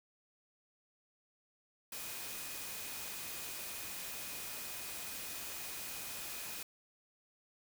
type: tone in noise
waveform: sine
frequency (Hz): 2489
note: D#7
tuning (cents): 0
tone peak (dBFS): -54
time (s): 1.92-6.63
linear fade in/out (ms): 5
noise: white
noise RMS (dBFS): -44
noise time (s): 1.92-6.63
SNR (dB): -13
effects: none